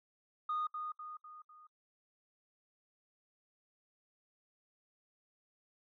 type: tone with echo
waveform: sine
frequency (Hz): 1232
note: D#6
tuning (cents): -17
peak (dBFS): -32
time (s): 0.49-0.67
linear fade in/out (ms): 5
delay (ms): 250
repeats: 4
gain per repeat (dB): -6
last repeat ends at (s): 1.67
effects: noise-tail reverb RT60 0.1 s tail -22 dB re dry + tanh soft clip ceiling -30 dBFS